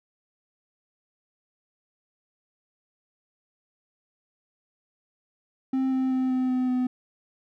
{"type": "tone with pitch steps", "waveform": "triangle", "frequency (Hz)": [263.4, 261.1, 258.9, 256.6, 254.4, 252.2], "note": ["C4", "C4", "C4", "C4", "C4", "B3"], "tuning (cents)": [12, -3, -18, -34, -48, 36], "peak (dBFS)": -20, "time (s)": [5.73, 6.87], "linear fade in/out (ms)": 5, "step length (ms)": 190, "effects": []}